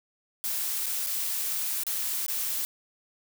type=noise with dropouts; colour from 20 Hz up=blue; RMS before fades=-30 dBFS; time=0.44-2.65 s; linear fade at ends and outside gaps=0 ms; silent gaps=0.86-0.865 / 1.063-1.069 / 1.835-1.867 / 2.264-2.282 s; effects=none